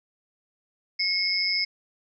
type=tone cluster; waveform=sine; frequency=2172 / 4993 / 5180 Hz; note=C#7 / D#8 / E8; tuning=-36 / +5 / -31 cents; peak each=-27 dBFS; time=0.99-1.65 s; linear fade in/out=10 ms; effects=none